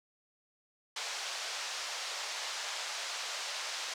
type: band-pass noise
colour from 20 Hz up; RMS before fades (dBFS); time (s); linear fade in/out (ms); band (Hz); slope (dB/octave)
white; -39; 0.96-3.94; 5; 560 to 6300; 24
effects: none